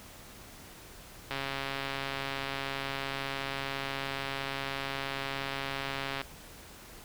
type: click train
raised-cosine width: 0.3 ms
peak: -18 dBFS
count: 673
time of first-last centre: 1.31-6.215 s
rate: 137 Hz
effects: pink hiss -50 dBFS RMS until 7.04 s